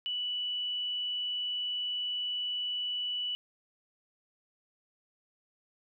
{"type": "tone", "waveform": "sine", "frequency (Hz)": 2960, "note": "F#7", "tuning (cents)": 0, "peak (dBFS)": -31, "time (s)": [0.06, 3.35], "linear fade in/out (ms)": 0, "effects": []}